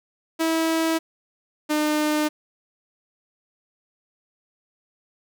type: tone pair in turn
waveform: sawtooth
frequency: 324.7 / 302.7 Hz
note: E4 / D#4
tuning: -26 / -48 cents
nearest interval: minor second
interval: 122 cents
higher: first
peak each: -16 dBFS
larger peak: neither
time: 0.39-0.99 / 1.69-2.29 s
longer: neither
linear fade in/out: 20 ms
effects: none